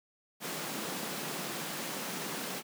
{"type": "high-pass noise", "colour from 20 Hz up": "pink", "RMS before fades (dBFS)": -38, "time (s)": [0.4, 2.63], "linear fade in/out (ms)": 50, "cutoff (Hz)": 150, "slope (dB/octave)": 48, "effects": []}